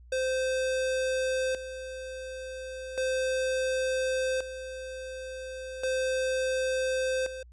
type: tone with tremolo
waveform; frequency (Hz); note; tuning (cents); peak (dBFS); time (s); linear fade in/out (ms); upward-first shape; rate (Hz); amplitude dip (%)
square; 519; C5; -14; -27; 0.12-7.43; 5; square; 0.35; 70
effects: added 60 Hz sine -49 dBFS peak until 7.52 s + resampled to 22050 Hz